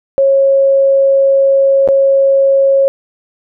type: tone with dropouts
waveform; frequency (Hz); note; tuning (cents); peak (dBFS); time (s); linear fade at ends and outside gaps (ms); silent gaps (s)
sine; 546; C#5; -26; -6; 0.18-2.88; 0; 1.876-1.887
effects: none